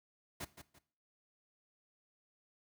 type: noise with echo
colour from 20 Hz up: pink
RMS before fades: -42 dBFS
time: 0.4-0.45 s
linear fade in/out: 10 ms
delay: 170 ms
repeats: 2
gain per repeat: -10 dB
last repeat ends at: 0.79 s
effects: noise-tail reverb RT60 0.5 s tail -18 dB re dry + high-pass 60 Hz 12 dB/octave